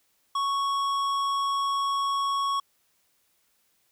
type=tone with tanh clipping; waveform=triangle; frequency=1109 Hz; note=C#6; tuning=in tune; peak=-26 dBFS; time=0.35-2.6 s; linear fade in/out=5 ms; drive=17 dB; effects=white hiss -69 dBFS RMS until 3.91 s